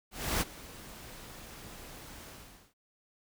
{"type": "noise with ADSR envelope", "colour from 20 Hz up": "pink", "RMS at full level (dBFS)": -29, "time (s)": [0.11, 2.74], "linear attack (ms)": 300, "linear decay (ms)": 29, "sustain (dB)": -19, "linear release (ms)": 470, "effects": []}